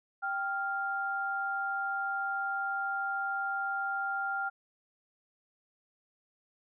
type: tone pair together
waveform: sine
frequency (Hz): 784 / 1396.9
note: G5 / F6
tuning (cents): 0 / 0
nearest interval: minor seventh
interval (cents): 1000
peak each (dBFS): -35 / -32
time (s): 0.22-4.5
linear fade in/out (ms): 20
effects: none